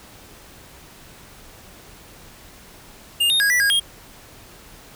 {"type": "tone with pitch steps", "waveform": "square", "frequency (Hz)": [2819, 3695, 1646, 1962, 1632, 3244], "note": ["F7", "A#7", "G#6", "B6", "G#6", "G#7"], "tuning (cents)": [16, -16, -16, -12, -31, -41], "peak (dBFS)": -16, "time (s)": [3.2, 3.8], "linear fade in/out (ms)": 10, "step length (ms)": 100, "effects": ["pink hiss -45 dBFS RMS until 4.95 s"]}